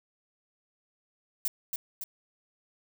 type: noise with echo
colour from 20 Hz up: violet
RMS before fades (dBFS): -29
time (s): 1.45-1.48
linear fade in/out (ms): 2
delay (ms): 280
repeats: 2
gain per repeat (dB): -4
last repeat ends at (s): 2.04
effects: none